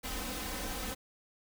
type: noise with comb filter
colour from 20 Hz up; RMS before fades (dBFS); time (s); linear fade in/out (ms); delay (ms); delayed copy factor
pink; -38; 0.03-0.95; 20; 3.9; +0.95
effects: none